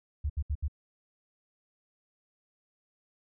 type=tone bursts; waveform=sine; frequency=73.42 Hz; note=D2; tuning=in tune; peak=-27 dBFS; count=4; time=0.24-0.682 s; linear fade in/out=10 ms; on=58 ms; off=70 ms; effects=none